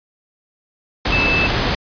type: tone in noise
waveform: sine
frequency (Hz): 2630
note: E7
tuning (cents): -5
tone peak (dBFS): -16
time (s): 1.12-1.47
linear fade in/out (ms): 5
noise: pink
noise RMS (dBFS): -18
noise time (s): 1.05-1.75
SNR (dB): -1
effects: resampled to 11025 Hz